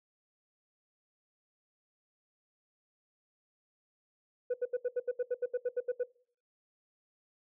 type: tone bursts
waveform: sine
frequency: 493.9 Hz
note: B4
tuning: in tune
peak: -26 dBFS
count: 14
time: 4.5-6.036 s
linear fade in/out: 10 ms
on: 41 ms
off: 74 ms
effects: noise-tail reverb RT60 0.5 s tail -22 dB re dry + tanh soft clip ceiling -27 dBFS